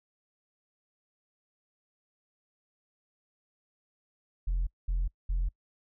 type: tone bursts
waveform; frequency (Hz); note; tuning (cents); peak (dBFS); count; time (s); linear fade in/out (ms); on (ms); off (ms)
sine; 42.92; F1; -29; -24; 3; 4.47-5.49; 10; 200; 210
effects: noise-tail reverb RT60 0.1 s tail -26 dB re dry + tanh soft clip ceiling -24 dBFS